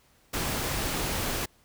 pink noise, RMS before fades -30 dBFS, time 0.33-1.46 s, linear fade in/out 10 ms, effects pink hiss -63 dBFS RMS until 1.64 s

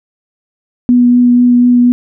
sine tone with vibrato, 244.5 Hz, B3, 17 cents flat, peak -4 dBFS, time 0.89-1.92 s, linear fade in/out 0 ms, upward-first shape triangle, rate 4.1 Hz, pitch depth 12 cents each way, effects none

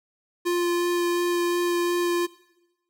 square tone with vibrato, 349 Hz, F4, 1 cent flat, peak -22 dBFS, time 0.45-2.27 s, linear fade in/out 20 ms, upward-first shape sine, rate 2.8 Hz, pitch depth 8 cents each way, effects noise-tail reverb RT60 1.0 s tail -20 dB re dry

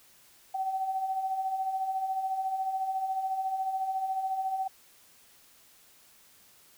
sine beating tone pair, 752 / 766 Hz, F#5 / G5, +28 / -40 cents, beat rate 14 Hz, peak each -38 / -29 dBFS, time 0.54-4.68 s, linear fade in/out 10 ms, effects white hiss -59 dBFS RMS until 6.77 s

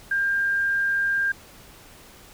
sine tone, 1599 Hz, G6, 34 cents sharp, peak -20 dBFS, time 0.11-1.32 s, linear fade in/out 5 ms, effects pink hiss -48 dBFS RMS until 2.33 s

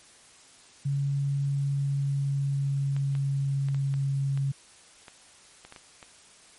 sine tone with pitch glide, 140 to 137.75 Hz, C#3 to C#3, +18 to -11 cents, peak -24 dBFS, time 0.85-4.52 s, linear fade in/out 10 ms, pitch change -29 cents, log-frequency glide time 1.49-4.02 s
clicks, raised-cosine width 0.3 ms, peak -28 dBFS, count 11, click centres 2.965 / 3.152 / 3.686 / 3.746 / 3.94 / 4.375 / 5.082 / 5.65 / 5.724 / 5.762 / 6.028 s
effects white hiss -54 dBFS RMS until 6.58 s + MP3 48 kbps

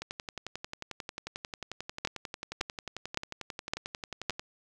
two click trains, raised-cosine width 0.2 ms, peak -11 / -20 dBFS, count 5 / 50, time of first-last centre 2.05-4.297 / 0.02-4.395 s, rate 1.78 / 11.2 Hz, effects none

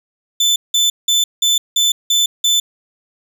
30% pulse tone bursts, 3520 Hz, A7, in tune, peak -9 dBFS, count 7, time 0.4-2.6 s, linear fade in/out 5 ms, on 160 ms, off 180 ms, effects none

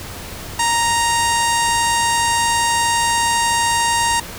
sawtooth tone with low-pass filter, 932.3 Hz, A#5, in tune, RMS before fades -17 dBFS, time 0.59-4.2 s, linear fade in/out 5 ms, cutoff 8600 Hz, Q 2.7, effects added 93 Hz sine -38 dBFS peak until 4.38 s + pink hiss -32 dBFS RMS until 4.38 s

